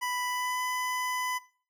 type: tone with pitch glide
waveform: 25% pulse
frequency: 990 to 1002.7 Hz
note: B5 to B5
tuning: +4 to +26 cents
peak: -26 dBFS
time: 0.01-1.39 s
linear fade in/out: 20 ms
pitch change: +22 cents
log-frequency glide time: 0.27-0.6 s
effects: noise-tail reverb RT60 0.4 s tail -18 dB re dry